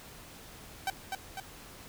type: tone with echo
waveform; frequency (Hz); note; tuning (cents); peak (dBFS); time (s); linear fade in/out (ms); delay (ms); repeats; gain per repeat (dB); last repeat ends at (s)
sawtooth; 770; G5; -31; -25; 0.87-0.9; 2; 250; 2; -4; 1.4
effects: pink hiss -50 dBFS RMS until 1.88 s